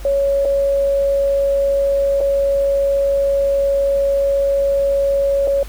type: tone with dropouts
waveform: sine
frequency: 556 Hz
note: C#5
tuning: 5 cents sharp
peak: -13 dBFS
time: 0.05-5.63 s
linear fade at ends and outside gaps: 2 ms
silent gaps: 0.451-0.455 / 2.206-2.211 / 5.473-5.477 s
effects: added 50 Hz sine -29 dBFS peak until 5.68 s + pink hiss -40 dBFS RMS until 5.68 s